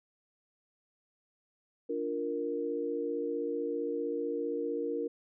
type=chord; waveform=sine; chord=Bb major; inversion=first; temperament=equal; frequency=293.7 / 349.2 / 466.2 Hz; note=D4 / F4 / Bb4; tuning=0 / 0 / 0 cents; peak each=-37 / -38 / -33 dBFS; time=1.89-5.08 s; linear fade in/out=10 ms; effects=none